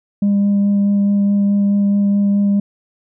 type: tone with vibrato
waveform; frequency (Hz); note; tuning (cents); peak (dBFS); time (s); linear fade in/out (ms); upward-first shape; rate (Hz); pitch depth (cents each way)
sine; 201.5; G3; +48; -9; 0.22-2.6; 5; sine; 4.7; 9
effects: tanh soft clip ceiling -10 dBFS